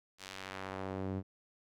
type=tone with band-pass filter sweep; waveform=sawtooth; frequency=95.4 Hz; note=G2; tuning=47 cents flat; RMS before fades=-41 dBFS; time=0.18-1.23 s; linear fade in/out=50 ms; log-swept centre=5400 to 210 Hz; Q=0.71; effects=none